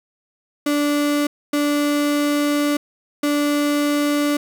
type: tone bursts at uneven times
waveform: 35% pulse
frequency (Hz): 291.6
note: D4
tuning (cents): -12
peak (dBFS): -15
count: 3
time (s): 0.66-1.27 / 1.53-2.77 / 3.23-4.37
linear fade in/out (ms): 5
effects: none